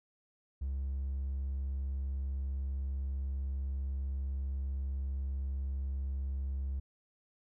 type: tone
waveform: triangle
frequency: 67.7 Hz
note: C#2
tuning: 40 cents flat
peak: -30 dBFS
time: 0.61-6.8 s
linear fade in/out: 10 ms
effects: tanh soft clip ceiling -28 dBFS